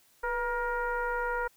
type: tone with frequency modulation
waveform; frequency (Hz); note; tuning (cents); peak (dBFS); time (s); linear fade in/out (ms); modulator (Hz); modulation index
sine; 952; A#5; +36; -28; 0.23-1.48; 10; 463; 1.4
effects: white hiss -64 dBFS RMS until 1.56 s